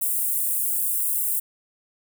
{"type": "high-pass noise", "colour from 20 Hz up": "white", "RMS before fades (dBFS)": -24, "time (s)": [0.01, 1.4], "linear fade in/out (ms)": 10, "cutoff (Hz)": 8400, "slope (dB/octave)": 48, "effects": []}